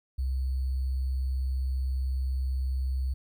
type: tone with sample-and-hold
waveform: sine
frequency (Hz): 65.41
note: C2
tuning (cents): 0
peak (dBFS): -26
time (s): 0.18-3.14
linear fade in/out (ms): 10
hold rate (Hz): 4410
effects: none